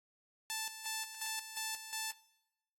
5% pulse tone with tremolo, 880 Hz, A5, in tune, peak -25 dBFS, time 0.5-2.12 s, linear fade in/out 0 ms, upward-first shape square, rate 2.8 Hz, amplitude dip 65%, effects noise-tail reverb RT60 0.9 s tail -21 dB re dry + AAC 64 kbps

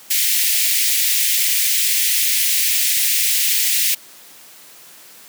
white high-pass noise, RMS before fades -17 dBFS, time 0.1-3.95 s, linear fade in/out 10 ms, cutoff 1900 Hz, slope 48 dB/octave, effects white hiss -43 dBFS RMS until 5.28 s + high-pass 150 Hz 12 dB/octave

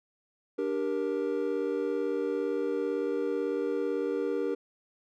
triangle chord, G minor, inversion second, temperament equal with one note detuned, 293.7 / 392 / 469.9 Hz, D4 / G4 / Bb4, 0 / 0 / +14 cents, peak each -32 / -30 / -29 dBFS, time 0.58-4.55 s, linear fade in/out 10 ms, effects none

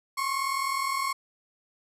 35% pulse tone pair together, 1069 / 1108.8 Hz, C6 / C#6, +37 / 0 cents, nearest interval minor second, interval 63 cents, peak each -28 dBFS, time 0.17-1.13 s, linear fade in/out 10 ms, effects resampled to 32000 Hz

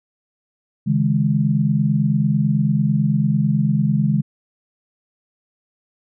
sine chord, C# suspended second, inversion none, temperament equal with one note detuned, 138.59 / 158.65 / 207.7 Hz, C#3 / D#3 / G#3, 0 / +34 / 0 cents, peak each -19 dBFS, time 0.86-4.22 s, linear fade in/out 20 ms, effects none

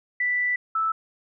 sine tone pair in turn, 1975.5 / 1314.7 Hz, B6 / E6, 0 / -5 cents, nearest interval perfect fifth, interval 705 cents, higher first, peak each -21 / -21 dBFS, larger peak neither, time 0.2-0.56 / 0.75-0.92 s, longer first, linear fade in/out 5 ms, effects none

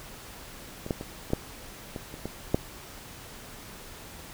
clicks, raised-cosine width 2 ms, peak -23 / -13 / -23 / -25 / -10 / -21 / -28 / -19 / -8 dBFS, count 9, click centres 0.864 / 0.908 / 1.011 / 1.304 / 1.334 / 1.962 / 2.141 / 2.256 / 2.545 s, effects pink hiss -45 dBFS RMS until 4.33 s

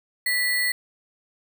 sine tone with sample-and-hold, 1968 Hz, B6, 7 cents flat, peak -20 dBFS, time 0.26-0.72 s, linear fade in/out 5 ms, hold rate 6300 Hz, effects none

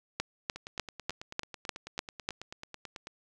two click trains, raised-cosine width 0.2 ms, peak -13 / -24 dBFS, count 8 / 24, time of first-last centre 0.2-2.29 / 0.56-3.071 s, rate 3.35 / 9.16 Hz, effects none

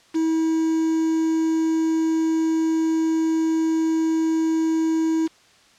triangle tone with quantisation, 322.1 Hz, E4, 40 cents flat, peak -16 dBFS, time 0.14-5.28 s, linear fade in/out 20 ms, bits 6, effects white hiss -54 dBFS RMS until 5.78 s + low-pass 6000 Hz 12 dB/octave

